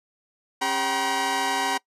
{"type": "tone cluster", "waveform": "sawtooth", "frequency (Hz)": [271.8, 400.4, 768, 955, 1058], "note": ["C#4", "G4", "G5", "A#5", "C6"], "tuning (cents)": [-34, 37, -36, 42, 19], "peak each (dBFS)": [-30, -31, -23, -22, -30], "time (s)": [0.61, 1.78], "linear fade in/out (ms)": 10, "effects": ["noise-tail reverb RT60 0.1 s tail -23 dB re dry", "low-pass 10000 Hz 12 dB/octave"]}